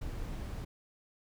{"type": "noise", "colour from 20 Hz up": "brown", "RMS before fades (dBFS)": -39, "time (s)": [0.01, 0.65], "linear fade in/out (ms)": 10, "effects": []}